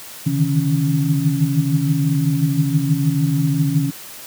sine tone cluster, 136.2 / 148.2 / 155 / 161 / 277.3 Hz, C#3 / D3 / D#3 / E3 / C#4, -30 / +16 / -6 / -41 / +1 cents, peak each -21 dBFS, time 0.26-3.91 s, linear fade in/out 10 ms, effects white hiss -36 dBFS RMS until 4.26 s + high-pass 80 Hz 12 dB/octave

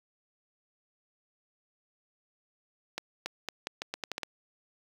accelerating click train, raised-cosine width 0.2 ms, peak -16 dBFS, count 10, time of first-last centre 2.98-4.232 s, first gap 280 ms, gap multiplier 0.81, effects high-pass 200 Hz 12 dB/octave + 7-bit

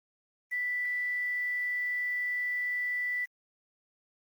sine tone with quantisation, 1975.5 Hz, B6, in tune, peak -29 dBFS, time 0.51-3.26 s, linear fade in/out 20 ms, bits 9, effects Opus 32 kbps

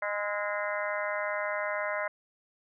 harmonic tone with a mistuned harmonic, 205.6 Hz, G#3, 17 cents flat, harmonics 3 / 4 / 5 / 6 / 7 / 8 / 9 / 10, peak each -33 / -43 / -37 / -42 / -38 / -40 / -40 / -38 dBFS, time 0.02-2.08 s, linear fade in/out 5 ms, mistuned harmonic 6, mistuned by +61 cents, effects none

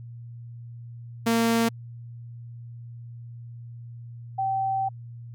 sawtooth / sine tone pair in turn, 229.5 / 773.5 Hz, A#3 / G5, -27 / -23 cents, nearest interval octave + major sixth, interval 2104 cents, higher second, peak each -16 / -23 dBFS, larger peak first, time 1.26-1.69 / 4.38-4.89 s, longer second, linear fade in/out 10 ms, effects added 118 Hz sine -38 dBFS peak until 5.34 s

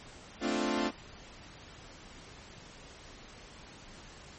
sawtooth chord, D minor seventh, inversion second, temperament equal, 220 / 261.6 / 293.7 / 349.2 Hz, A3 / C4 / D4 / F4, 0 / 0 / 0 / 0 cents, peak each -31 dBFS, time 0.4-0.92 s, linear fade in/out 50 ms, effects pink hiss -51 dBFS RMS until 4.38 s + MP3 32 kbps

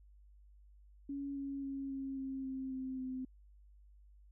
sine tone with pitch steps, 279.8 / 276.6 / 273.4 / 270.3 / 267.2 / 264.1 / 261.1 / 258.1 Hz, C#4 / C#4 / C#4 / C#4 / C4 / C4 / C4 / C4, +16 / -4 / -24 / -44 / +36 / +16 / -3 / -23 cents, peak -38 dBFS, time 1.09-3.25 s, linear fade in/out 5 ms, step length 270 ms, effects added 50 Hz sine -58 dBFS peak until 4.31 s

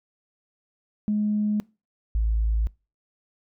sine tone pair in turn, 210 / 54.73 Hz, G#3 / A1, +19 / -9 cents, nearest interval octave + major seventh, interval 2328 cents, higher first, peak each -20 / -19 dBFS, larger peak second, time 1.08-1.6 / 2.15-2.67 s, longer neither, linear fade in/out 0 ms, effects noise-tail reverb RT60 0.3 s tail -24 dB re dry + tanh soft clip ceiling -15 dBFS

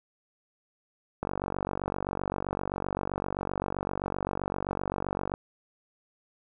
click train, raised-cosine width 1 ms, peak -16 dBFS, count 197, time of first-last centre 1.23-5.339 s, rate 47.7 Hz, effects none

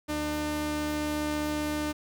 sawtooth tone pair together, 75.05 / 300.6 Hz, D2 / D4, +38 / +40 cents, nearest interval 2 octaves, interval 2402 cents, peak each -34 / -25 dBFS, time 0.08-1.93 s, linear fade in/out 20 ms, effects none

